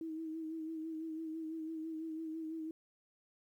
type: tone with vibrato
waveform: sine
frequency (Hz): 320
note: D#4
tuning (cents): +49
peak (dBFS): -39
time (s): 0.01-2.71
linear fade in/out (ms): 2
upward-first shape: sine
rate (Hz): 6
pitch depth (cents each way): 35
effects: 12-bit